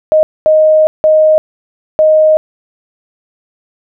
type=tone bursts at uneven times; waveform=sine; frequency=622.3 Hz; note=D#5; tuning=in tune; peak=-4 dBFS; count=4; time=0.12-0.23 / 0.46-0.87 / 1.04-1.38 / 1.99-2.37 s; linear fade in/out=0 ms; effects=none